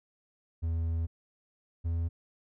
triangle tone pair in turn, 82.41 / 83.61 Hz, E2 / E2, 0 / +25 cents, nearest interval unison, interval 25 cents, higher second, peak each -26 dBFS, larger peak neither, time 0.62-1.07 / 1.84-2.09 s, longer first, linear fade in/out 20 ms, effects none

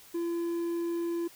triangle tone, 340 Hz, F4, 46 cents flat, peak -27 dBFS, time 0.14-1.28 s, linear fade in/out 10 ms, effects white hiss -54 dBFS RMS until 1.35 s

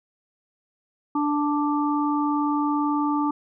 harmonic tone, 293.7 Hz, D4, in tune, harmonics 1 / 3 / 4, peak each -22 / -27 / -28 dBFS, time 1.15-3.31 s, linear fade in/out 5 ms, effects none

